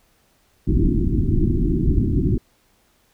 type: low-pass noise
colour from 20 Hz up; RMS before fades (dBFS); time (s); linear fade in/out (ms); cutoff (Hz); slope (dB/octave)
pink; -18; 0.67-2.38; 5; 370; 96
effects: pink hiss -61 dBFS RMS until 3.13 s